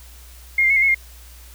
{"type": "tone with pitch steps", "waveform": "sine", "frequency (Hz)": [2134, 2099, 2194, 2103, 2187, 2120], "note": ["C7", "C7", "C#7", "C7", "C#7", "C7"], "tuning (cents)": [34, 5, -18, 8, -24, 22], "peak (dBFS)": -13, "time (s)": [0.58, 0.946], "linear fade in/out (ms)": 5, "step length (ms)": 61, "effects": ["added 60 Hz sine -41 dBFS peak until 1.54 s", "white hiss -47 dBFS RMS until 1.54 s"]}